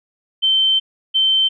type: tone pair in turn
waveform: sine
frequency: 3100 / 3100 Hz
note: G7 / G7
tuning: -20 / -20 cents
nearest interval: unison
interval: 0 cents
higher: neither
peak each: -12 dBFS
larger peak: neither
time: 0.42-0.8 / 1.14-1.49 s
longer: first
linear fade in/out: 20 ms
effects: none

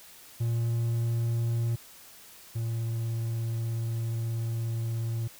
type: tone pair in turn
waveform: triangle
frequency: 116.54 / 114.6 Hz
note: A#2 / A#2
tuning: 0 / -29 cents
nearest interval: unison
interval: 29 cents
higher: first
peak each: -23 / -26 dBFS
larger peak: first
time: 0.4-1.76 / 2.55-5.28 s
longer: second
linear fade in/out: 10 ms
effects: white hiss -51 dBFS RMS until 5.39 s

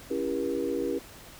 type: chord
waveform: sine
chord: C# diminished seventh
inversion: none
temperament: just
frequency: 277.2 / 332.6 / 399.1 / 479 Hz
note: C#4 / E4 / G4 / Bb4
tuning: 0 / +16 / +31 / +47 cents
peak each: -33 / -33 / -32 / -32 dBFS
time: 0.1-0.99 s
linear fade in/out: 10 ms
effects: pink hiss -48 dBFS RMS until 1.39 s

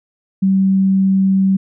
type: tone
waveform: sine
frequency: 192.2 Hz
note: G3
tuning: 34 cents flat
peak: -10 dBFS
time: 0.42-1.57 s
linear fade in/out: 10 ms
effects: none

